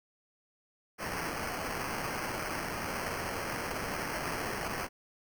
white noise with sample-and-hold, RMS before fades -36 dBFS, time 0.98-4.89 s, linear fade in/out 50 ms, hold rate 3675 Hz, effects none

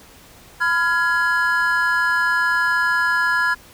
triangle chord, F diminished, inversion second, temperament just, 1005.8 / 1396.9 / 1676.3 Hz, Cb6 / F6 / Ab6, +31 / 0 / +16 cents, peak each -21 / -19 / -17 dBFS, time 0.6-3.55 s, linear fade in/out 20 ms, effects pink hiss -46 dBFS RMS until 3.73 s

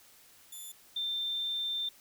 5% pulse / sine tone pair in turn, 3520 / 3579 Hz, A7 / A7, 0 / +29 cents, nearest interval unison, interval 29 cents, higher second, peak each -35 / -31 dBFS, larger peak second, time 0.52-0.72 / 0.96-1.89 s, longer second, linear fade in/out 5 ms, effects white hiss -59 dBFS RMS until 2 s

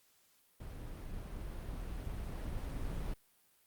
brown noise with level ramp, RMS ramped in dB -45 to -38 dBFS, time 0.6-3.14 s, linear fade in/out 5 ms, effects white hiss -70 dBFS RMS until 3.66 s + Opus 48 kbps

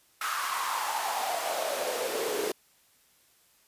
pink noise with high-pass filter sweep, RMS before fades -31 dBFS, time 0.21-2.52 s, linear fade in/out 5 ms, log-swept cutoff 1300 to 390 Hz, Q 5.3, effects white hiss -64 dBFS RMS until 3.67 s + resampled to 32000 Hz

